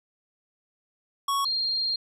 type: tone pair in turn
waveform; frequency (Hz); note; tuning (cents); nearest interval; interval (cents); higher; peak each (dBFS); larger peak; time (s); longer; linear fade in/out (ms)
square / sine; 1111 / 4208; C#6 / C8; +4 / +9; octave + major seventh; 2305; second; -24; neither; 1.28-1.45 / 1.45-1.96; second; 5
effects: resampled to 32000 Hz